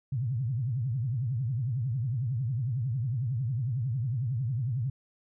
sine tone with vibrato, 123.47 Hz, B2, in tune, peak -27 dBFS, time 0.12-4.9 s, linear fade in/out 5 ms, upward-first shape triangle, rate 11 Hz, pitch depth 280 cents each way, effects none

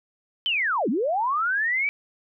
sine linear two-way sweep, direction down then up, 3131 to 192.9 to 2326 Hz, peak -21 dBFS, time 0.46-1.89 s, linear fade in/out 0 ms, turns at 0.89 s, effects none

